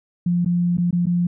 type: tone with dropouts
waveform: sine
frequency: 174.9 Hz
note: F3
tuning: 3 cents sharp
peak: -16 dBFS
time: 0.26-1.27 s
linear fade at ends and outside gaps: 5 ms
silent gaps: 0.448-0.459 / 0.772-0.782 / 0.909-0.927 / 1.058-1.067 s
effects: none